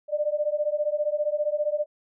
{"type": "beating tone pair", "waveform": "sine", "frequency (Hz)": [590, 605], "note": ["D5", "D#5"], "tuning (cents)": [8, -49], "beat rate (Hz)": 15, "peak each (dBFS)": -26, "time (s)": [0.08, 1.86], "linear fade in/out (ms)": 50, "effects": []}